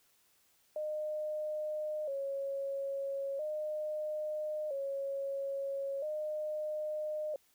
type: tone with vibrato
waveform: sine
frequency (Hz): 580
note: D5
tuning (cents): -22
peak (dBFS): -34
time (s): 0.76-7.36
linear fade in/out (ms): 2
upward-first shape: square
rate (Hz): 0.38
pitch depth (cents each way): 89
effects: white hiss -70 dBFS RMS until 7.54 s